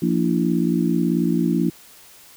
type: harmonic tone with a mistuned harmonic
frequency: 58.27 Hz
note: A#1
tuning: in tune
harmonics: 3 / 4 / 5 / 6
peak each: -21 / -22 / -23 / -24 dBFS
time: 0.02-1.7 s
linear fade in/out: 5 ms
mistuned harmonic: 6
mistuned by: -70 cents
effects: white hiss -47 dBFS RMS until 2.36 s